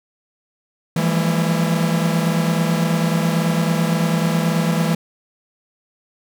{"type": "tone cluster", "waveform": "45% pulse", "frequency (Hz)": [165.1, 174.2, 202.5, 226.1], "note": ["E3", "F3", "G#3", "A3"], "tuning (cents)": [3, -4, -43, 47], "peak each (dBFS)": [-18, -26, -24, -25], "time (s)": [0.96, 4.95], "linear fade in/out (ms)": 5, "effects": []}